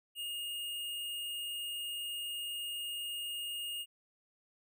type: tone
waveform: square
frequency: 2846 Hz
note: F7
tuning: 32 cents sharp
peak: -38 dBFS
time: 0.15-3.86 s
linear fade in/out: 50 ms
effects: none